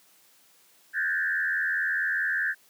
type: tone with frequency modulation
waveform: sine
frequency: 1661.2 Hz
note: G#6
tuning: in tune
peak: -24 dBFS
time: 0.93-2.55 s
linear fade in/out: 50 ms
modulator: 84.7 Hz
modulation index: 1.7
effects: white hiss -60 dBFS RMS until 2.69 s + high-pass 150 Hz 12 dB/octave